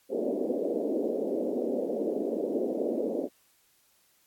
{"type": "band-pass noise", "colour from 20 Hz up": "white", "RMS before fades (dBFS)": -30, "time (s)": [0.09, 3.29], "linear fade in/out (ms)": 50, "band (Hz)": [230, 570], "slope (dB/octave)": 48, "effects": ["white hiss -66 dBFS RMS until 4.26 s", "AAC 64 kbps"]}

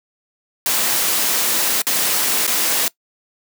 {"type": "noise with dropouts", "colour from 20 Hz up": "white", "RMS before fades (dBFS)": -18, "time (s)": [0.66, 2.88], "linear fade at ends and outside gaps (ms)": 1, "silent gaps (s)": [[1.819, 1.868], [2.467, 2.477]], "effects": ["noise-tail reverb RT60 0.1 s tail -21 dB re dry", "high-pass 200 Hz 12 dB/octave"]}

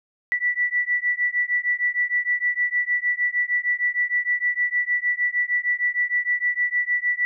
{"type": "beating tone pair", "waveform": "sine", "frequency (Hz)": [1958, 1964.5], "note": ["B6", "B6"], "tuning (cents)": [-15, -10], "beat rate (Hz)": 6.5, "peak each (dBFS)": -23, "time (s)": [0.32, 7.25], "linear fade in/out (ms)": 0, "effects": []}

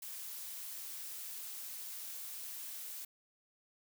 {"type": "noise with amplitude modulation", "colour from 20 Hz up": "blue", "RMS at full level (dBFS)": -44, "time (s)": [0.02, 3.05], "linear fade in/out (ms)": 5, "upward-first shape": "sine", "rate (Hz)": 239, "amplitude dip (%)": 25, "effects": []}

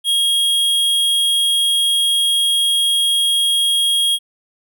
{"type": "tone", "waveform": "square", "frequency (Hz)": 3272, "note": "G#7", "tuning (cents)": -26, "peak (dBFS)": -14, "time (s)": [0.04, 4.19], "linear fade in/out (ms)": 50, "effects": []}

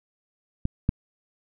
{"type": "clicks", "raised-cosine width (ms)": 5, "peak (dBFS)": [-12, -8], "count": 2, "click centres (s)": [0.654, 0.891], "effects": []}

